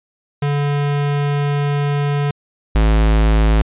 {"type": "tone pair in turn", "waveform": "square", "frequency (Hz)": [144, 53.94], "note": ["D3", "A1"], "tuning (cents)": [-34, -34], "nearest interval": "octave + perfect fourth", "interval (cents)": 1700, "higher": "first", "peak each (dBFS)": [-16, -11], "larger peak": "second", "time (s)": [[0.42, 2.31], [2.75, 3.62]], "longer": "first", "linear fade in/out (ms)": 5, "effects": ["resampled to 8000 Hz"]}